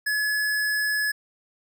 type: tone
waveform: square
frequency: 1702 Hz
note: G#6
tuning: 42 cents sharp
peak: -23 dBFS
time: 0.06-1.12 s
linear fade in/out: 10 ms
effects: none